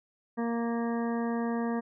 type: harmonic tone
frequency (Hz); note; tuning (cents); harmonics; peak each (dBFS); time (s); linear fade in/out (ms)
233.1; A#3; 0; 1 / 2 / 3 / 4 / 5 / 7 / 8; -29 / -35 / -39 / -41 / -43 / -46 / -47; 0.37-1.81; 20
effects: none